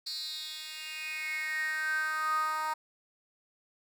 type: tone with high-pass filter sweep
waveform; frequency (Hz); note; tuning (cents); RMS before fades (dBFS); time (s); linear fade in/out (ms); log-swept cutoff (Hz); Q
10% pulse; 311.1; D#4; 0; -34; 0.06-2.74; 10; 4400 to 1000; 8.2
effects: none